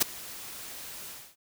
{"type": "noise with ADSR envelope", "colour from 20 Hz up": "white", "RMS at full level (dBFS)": -19, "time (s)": [0, 1.36], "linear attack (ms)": 21, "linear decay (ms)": 7, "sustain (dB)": -23, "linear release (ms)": 270, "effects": []}